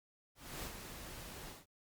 pink noise with ADSR envelope, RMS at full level -43 dBFS, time 0.35-1.66 s, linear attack 280 ms, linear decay 85 ms, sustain -6 dB, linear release 170 ms, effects Opus 48 kbps

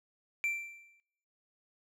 triangle tone with exponential decay, 2349 Hz, D7, in tune, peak -26 dBFS, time 0.44-1 s, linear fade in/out 0 ms, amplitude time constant 120 ms, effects noise-tail reverb RT60 0.8 s tail -24 dB re dry

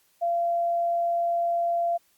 sine tone, 686 Hz, F5, 31 cents flat, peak -22 dBFS, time 0.21-1.98 s, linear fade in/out 20 ms, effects white hiss -65 dBFS RMS until 2.17 s + Opus 48 kbps

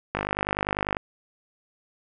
click train, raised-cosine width 0.5 ms, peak -10 dBFS, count 42, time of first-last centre 0.15-0.968 s, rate 50.1 Hz, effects none

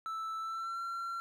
triangle tone with pitch glide, 1318.5 to 1364.2 Hz, E6 to F6, 0 to -41 cents, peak -34 dBFS, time 0.06-1.2 s, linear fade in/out 0 ms, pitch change +59 cents, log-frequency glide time 0.39-0.82 s, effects none

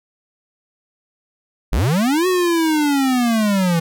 square linear two-way sweep, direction up then down, 37.23 to 373.5 to 162.7 Hz, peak -15 dBFS, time 1.72-3.8 s, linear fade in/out 10 ms, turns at 2.27 s, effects none

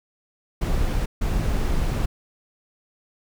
brown noise bursts at uneven times, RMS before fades -22 dBFS, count 2, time 0.61-1.06 / 1.21-2.06 s, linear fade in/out 10 ms, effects none

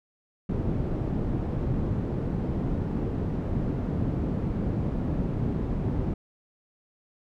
white low-pass noise, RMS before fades -28 dBFS, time 0.49-6.14 s, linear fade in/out 5 ms, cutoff 220 Hz, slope 12 dB/octave, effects none

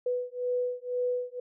sine beating tone pair, 493.9 / 495.9 Hz, B4 / B4, 0 / +7 cents, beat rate 2 Hz, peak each -31 dBFS, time 0.06-1.4 s, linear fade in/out 5 ms, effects none

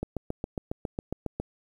click train, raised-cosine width 2 ms, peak -17 dBFS, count 11, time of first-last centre 0.03-1.4 s, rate 7.3 Hz, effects 9-bit

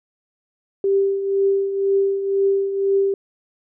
sine tone with tremolo, 393.1 Hz, G4, 5 cents sharp, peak -13 dBFS, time 0.84-3.14 s, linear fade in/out 2 ms, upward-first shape triangle, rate 2 Hz, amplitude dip 65%, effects none

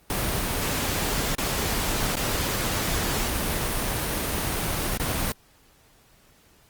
pink noise with dropouts, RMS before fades -26 dBFS, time 0.1-5.32 s, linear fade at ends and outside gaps 1 ms, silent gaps 1.35-1.383 / 2.155-2.168 / 4.974-4.998 s, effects pink hiss -58 dBFS RMS until 6.69 s + Opus 32 kbps

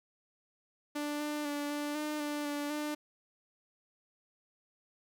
sawtooth tone with pitch steps, 294.2 / 297.7 / 290.2 / 293.3 / 301.8 / 294.6 / 290.6 / 298.9 Hz, D4 / D4 / D4 / D4 / D4 / D4 / D4 / D4, +3 / +24 / -21 / -2 / +47 / +6 / -18 / +31 cents, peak -30 dBFS, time 0.95-2.95 s, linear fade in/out 10 ms, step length 250 ms, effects 12-bit

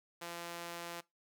sawtooth tone with high-pass filter, 171.2 Hz, F3, 34 cents flat, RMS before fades -45 dBFS, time 0.21-1.01 s, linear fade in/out 10 ms, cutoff 510 Hz, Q 0.54, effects noise-tail reverb RT60 0.2 s tail -22 dB re dry

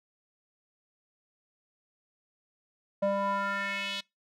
square tone with band-pass filter sweep, 198.5 Hz, G3, 22 cents sharp, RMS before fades -31 dBFS, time 3.02-4.01 s, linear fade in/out 10 ms, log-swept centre 600 to 3600 Hz, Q 3, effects noise-tail reverb RT60 0.2 s tail -24 dB re dry

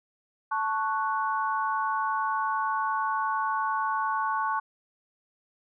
sine chord, F# minor, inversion first, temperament equal, 880 / 1108.7 / 1480 Hz, A5 / C#6 / F#6, 0 / 0 / 0 cents, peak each -29 / -28 / -33 dBFS, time 0.51-4.6 s, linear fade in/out 10 ms, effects none

